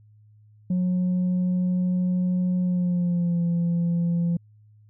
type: tone with pitch glide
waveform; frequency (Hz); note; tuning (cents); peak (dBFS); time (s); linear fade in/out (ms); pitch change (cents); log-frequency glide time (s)
sine; 181.3 to 171.12; F#3 to F3; -35 to -35; -18; 0.7-4.37; 5; -100; 2.59-3.42
effects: tanh soft clip ceiling -19 dBFS + added 106 Hz sine -51 dBFS peak until 4.89 s